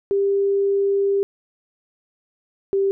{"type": "tone pair in turn", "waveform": "sine", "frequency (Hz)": [397, 392.2], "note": ["G4", "G4"], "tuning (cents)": [22, 1], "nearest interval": "unison", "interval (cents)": 21, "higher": "first", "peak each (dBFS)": -16, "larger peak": "neither", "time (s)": [[0.11, 1.23], [2.73, 2.91]], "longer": "first", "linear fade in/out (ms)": 0, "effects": []}